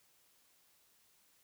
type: silence
effects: white hiss -70 dBFS RMS until 1.43 s